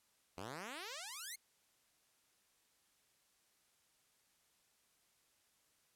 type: exponential sweep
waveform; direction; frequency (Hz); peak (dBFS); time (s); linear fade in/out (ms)
5% pulse; up; 83.9 to 2217; -34; 0.37-1.36; 10
effects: white hiss -75 dBFS RMS until 5.95 s + low-pass 12000 Hz 12 dB/octave